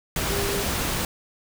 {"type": "tone in noise", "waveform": "sine", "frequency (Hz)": 400, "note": "G4", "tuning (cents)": 35, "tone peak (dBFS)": -28, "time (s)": [0.3, 0.63], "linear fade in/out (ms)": 2, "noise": "pink", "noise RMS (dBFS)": -26, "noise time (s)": [0.16, 1.05], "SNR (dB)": -5, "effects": []}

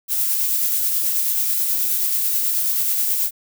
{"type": "noise with tremolo", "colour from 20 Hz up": "violet", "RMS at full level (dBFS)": -19, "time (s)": [0.08, 3.31], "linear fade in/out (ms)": 50, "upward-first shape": "sine", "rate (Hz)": 9.3, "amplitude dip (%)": 25, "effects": []}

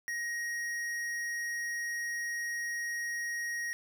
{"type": "tone with tanh clipping", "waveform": "sine", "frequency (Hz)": 1882, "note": "A#6", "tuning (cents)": 16, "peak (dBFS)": -35, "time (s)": [0.08, 3.73], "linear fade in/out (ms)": 0, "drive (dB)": 15, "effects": []}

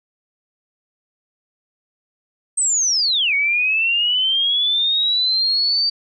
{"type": "linear two-way sweep", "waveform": "sine", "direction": "down then up", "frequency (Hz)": [8372, 2217, 4643], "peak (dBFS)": -15, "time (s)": [2.57, 5.9], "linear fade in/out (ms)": 10, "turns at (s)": 3.34, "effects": []}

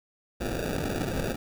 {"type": "noise with sample-and-hold", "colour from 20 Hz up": "violet", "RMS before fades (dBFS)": -30, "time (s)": [0.4, 1.36], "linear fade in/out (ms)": 10, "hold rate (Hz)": 1050, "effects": []}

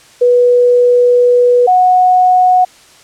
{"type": "tone pair in turn", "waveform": "sine", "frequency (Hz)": [489.5, 733.4], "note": ["B4", "F#5"], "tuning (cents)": [-15, -15], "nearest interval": "perfect fifth", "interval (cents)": 700, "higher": "second", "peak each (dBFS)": -5, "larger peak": "neither", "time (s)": [[0.21, 1.67], [1.67, 2.65]], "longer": "first", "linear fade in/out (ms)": 10, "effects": ["white hiss -42 dBFS RMS until 3.03 s", "low-pass 8000 Hz 12 dB/octave"]}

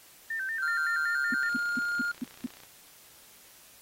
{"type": "tone with vibrato", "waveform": "sine", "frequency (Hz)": 1673, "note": "G#6", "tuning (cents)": 12, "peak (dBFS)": -30, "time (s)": [0.3, 1.49], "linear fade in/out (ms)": 5, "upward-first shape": "square", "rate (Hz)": 5.3, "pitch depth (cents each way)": 130}
{"type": "tone with pitch glide", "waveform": "triangle", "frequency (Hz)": [1396.9, 1413.9], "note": ["F6", "F6"], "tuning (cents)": [0, 21], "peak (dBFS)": -26, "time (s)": [0.62, 2.12], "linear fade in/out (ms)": 10, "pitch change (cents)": 21, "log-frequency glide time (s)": [1.01, 1.18]}
{"type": "tone bursts", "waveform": "sine", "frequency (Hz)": 246.9, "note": "B3", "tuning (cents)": 0, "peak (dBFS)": -28, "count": 6, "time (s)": [1.32, 2.464], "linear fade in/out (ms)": 5, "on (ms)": 24, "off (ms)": 200}
{"type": "click train", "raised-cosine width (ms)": 0.2, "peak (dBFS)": -32, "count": 38, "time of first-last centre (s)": [1.43, 2.635], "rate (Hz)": 30.7}
{"effects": ["white hiss -55 dBFS RMS until 3.81 s", "AAC 48 kbps"]}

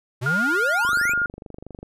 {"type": "exponential sweep", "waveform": "square", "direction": "up", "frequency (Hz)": [115.6, 2637], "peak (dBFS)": -25, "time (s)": [0.21, 1.14], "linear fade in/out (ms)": 20}
{"type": "tone", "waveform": "sine", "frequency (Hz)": 1417, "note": "F6", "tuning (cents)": 25, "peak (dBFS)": -19, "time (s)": [0.26, 1.26], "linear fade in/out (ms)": 2}
{"type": "click train", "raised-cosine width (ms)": 2, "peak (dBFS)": -24, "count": 25, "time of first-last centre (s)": [0.85, 1.83], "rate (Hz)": 24.5}
{"effects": ["resampled to 32000 Hz"]}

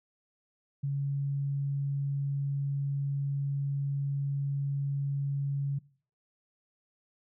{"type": "tone", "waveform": "sine", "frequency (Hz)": 140, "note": "C#3", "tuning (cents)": 18, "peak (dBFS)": -28, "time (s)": [0.83, 5.79], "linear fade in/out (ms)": 10, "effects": ["noise-tail reverb RT60 0.5 s tail -22 dB re dry"]}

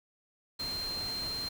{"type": "tone in noise", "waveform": "sine", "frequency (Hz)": 4167, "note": "C8", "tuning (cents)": -8, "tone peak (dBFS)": -34, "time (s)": [0.59, 1.49], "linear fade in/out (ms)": 10, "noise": "pink", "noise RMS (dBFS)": -43, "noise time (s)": [0.59, 1.49], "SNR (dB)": 6, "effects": []}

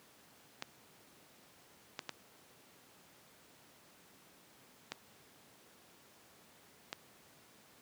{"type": "clicks", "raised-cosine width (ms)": 0.2, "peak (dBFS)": -21, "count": 5, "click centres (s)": [0.624, 1.992, 2.093, 4.92, 6.929], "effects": ["pink hiss -62 dBFS RMS until 7.81 s", "high-pass 150 Hz 12 dB/octave"]}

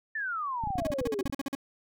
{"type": "exponential sweep", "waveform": "sine", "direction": "down", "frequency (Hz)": [1804, 370.1], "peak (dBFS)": -30, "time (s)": [0.15, 1.23], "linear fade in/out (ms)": 5}
{"type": "clicks", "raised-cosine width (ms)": 5, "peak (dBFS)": -25, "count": 12, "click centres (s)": [0.638, 0.673, 0.705, 0.756, 0.788, 0.82, 0.862, 0.904, 1.015, 1.072, 1.256, 1.298]}
{"type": "tone bursts", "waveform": "40% pulse", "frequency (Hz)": 275.2, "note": "C#4", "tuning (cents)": -12, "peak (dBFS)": -29, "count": 12, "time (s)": [0.78, 1.551], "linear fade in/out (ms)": 2, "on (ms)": 23, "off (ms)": 45}
{"effects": []}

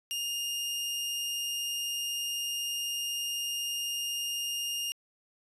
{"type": "tone", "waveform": "sawtooth", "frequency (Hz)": 2826, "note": "F7", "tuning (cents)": 20, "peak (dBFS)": -28, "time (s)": [0.11, 4.92], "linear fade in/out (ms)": 0, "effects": ["resampled to 32000 Hz"]}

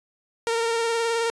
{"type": "tone with vibrato", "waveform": "sawtooth", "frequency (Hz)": 460.6, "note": "A#4", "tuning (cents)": -21, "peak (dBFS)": -18, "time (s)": [0.47, 1.3], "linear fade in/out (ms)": 0, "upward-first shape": "triangle", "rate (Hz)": 19, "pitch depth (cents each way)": 31, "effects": ["resampled to 22050 Hz"]}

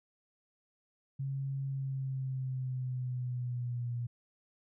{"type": "tone with pitch glide", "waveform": "sine", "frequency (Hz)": [136.3, 120.03], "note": ["C#3", "B2"], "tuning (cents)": [-29, -49], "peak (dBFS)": -33, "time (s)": [1.19, 4.07], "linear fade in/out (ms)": 10, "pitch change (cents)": -220, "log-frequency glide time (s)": [1.67, 3.94], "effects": []}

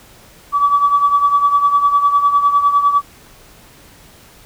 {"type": "tone with tremolo", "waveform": "sine", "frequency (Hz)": 1147, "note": "D6", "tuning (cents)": -41, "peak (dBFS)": -6, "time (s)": [0.52, 3.02], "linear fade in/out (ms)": 50, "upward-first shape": "triangle", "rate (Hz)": 9.9, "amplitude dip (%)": 75, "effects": ["tanh soft clip ceiling -2 dBFS", "pink hiss -44 dBFS RMS until 4.45 s"]}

